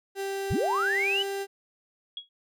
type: tone with pitch glide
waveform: 35% pulse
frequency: 392 to 394.7 Hz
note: G4 to G4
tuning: 0 to +12 cents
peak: -28 dBFS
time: 0.15-1.47 s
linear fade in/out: 50 ms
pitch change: +12 cents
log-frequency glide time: 0.56-0.8 s
type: linear sweep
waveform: sine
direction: up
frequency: 32.94 to 3049 Hz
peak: -24 dBFS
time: 0.5-1.23 s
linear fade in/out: 10 ms
type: tone with exponential decay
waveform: sine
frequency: 3322 Hz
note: G#7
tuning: in tune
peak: -30 dBFS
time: 2.17-2.29 s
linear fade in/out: 2 ms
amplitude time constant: 24 ms
effects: none